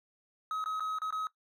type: tone with dropouts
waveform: triangle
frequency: 1273 Hz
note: D#6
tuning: 39 cents sharp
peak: -30 dBFS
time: 0.51-1.27 s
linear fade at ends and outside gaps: 1 ms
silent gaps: 0.641-0.659 / 0.797-0.805 / 0.986-1.018 / 1.106-1.125 s
effects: noise-tail reverb RT60 0.1 s tail -18 dB re dry